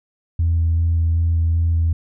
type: tone with vibrato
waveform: sine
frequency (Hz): 83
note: E2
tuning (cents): +12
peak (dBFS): -13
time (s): 0.39-1.93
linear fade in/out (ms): 5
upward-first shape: square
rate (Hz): 2.6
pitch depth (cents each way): 10
effects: tanh soft clip ceiling -11 dBFS